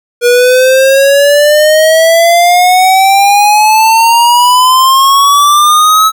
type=exponential sweep; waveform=square; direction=up; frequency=479 to 1300 Hz; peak=-4 dBFS; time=0.21-6.12 s; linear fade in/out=50 ms; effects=none